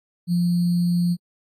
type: tone with sample-and-hold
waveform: sine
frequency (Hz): 174.61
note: F3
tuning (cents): 0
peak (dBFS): -17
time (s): 0.27-1.17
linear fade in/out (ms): 50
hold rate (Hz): 4410
effects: AAC 48 kbps